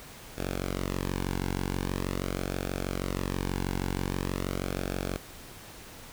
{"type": "tone with flanger", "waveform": "sawtooth", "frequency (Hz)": 46.25, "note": "F#1", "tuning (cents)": 0, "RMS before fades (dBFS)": -32, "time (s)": [0.37, 5.18], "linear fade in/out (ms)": 20, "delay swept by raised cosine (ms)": [1, 1.63], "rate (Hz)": 0.44, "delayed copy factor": -0.75, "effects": ["pink hiss -47 dBFS RMS until 6.12 s"]}